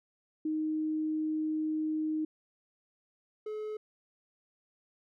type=tone pair in turn; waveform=sine / triangle; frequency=311.1 / 428 Hz; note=D#4 / A4; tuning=0 / -48 cents; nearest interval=tritone; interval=552 cents; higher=second; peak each=-29 / -33 dBFS; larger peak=first; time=0.45-2.25 / 3.46-3.77 s; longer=first; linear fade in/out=5 ms; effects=none